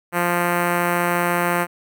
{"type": "tone with notch filter", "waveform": "5% pulse", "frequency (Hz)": 174.61, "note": "F3", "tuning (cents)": 0, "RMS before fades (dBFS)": -20, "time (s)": [0.12, 1.67], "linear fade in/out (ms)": 50, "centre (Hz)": 5000, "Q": 0.7, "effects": []}